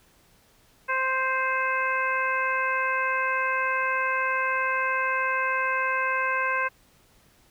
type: harmonic tone with a mistuned harmonic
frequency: 523.3 Hz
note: C5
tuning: in tune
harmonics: 1 / 2 / 3 / 4 / 5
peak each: -33 / -27 / -27 / -32 / -32 dBFS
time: 0.88-6.69 s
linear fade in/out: 20 ms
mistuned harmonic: 5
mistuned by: -20 cents
effects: pink hiss -60 dBFS RMS until 7.5 s